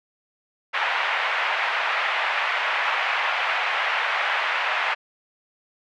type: band-pass noise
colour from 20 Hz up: white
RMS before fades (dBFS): -24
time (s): 0.73-4.95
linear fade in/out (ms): 20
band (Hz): 680 to 2500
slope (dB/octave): 24
effects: none